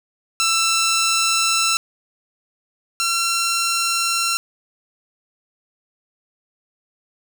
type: tone pair in turn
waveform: 10% pulse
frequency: 1335 / 1359.9 Hz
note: E6 / F6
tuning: +22 / -46 cents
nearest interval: unison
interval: 32 cents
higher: second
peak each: -8 / -10 dBFS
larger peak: first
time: 0.4-1.77 / 3-4.37 s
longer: neither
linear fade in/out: 0 ms
effects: none